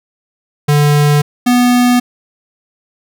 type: tone pair in turn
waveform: square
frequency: 146.83 / 245.7 Hz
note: D3 / B3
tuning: 0 / -9 cents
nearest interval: major sixth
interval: 891 cents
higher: second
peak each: -8 dBFS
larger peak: neither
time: 0.68-1.22 / 1.46-2 s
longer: neither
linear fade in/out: 10 ms
effects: none